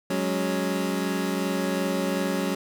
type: chord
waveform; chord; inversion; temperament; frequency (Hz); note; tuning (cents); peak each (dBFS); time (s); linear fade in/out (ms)
25% pulse; F# suspended second; none; equal; 185 / 207.7 / 277.2; F#3 / G#3 / C#4; 0 / 0 / 0; -24 / -27 / -25; 0.1-2.55; 5
effects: none